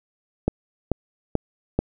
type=click train; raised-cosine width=2 ms; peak=-6 dBFS; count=4; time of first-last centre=0.48-1.79 s; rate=2.29 Hz; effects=none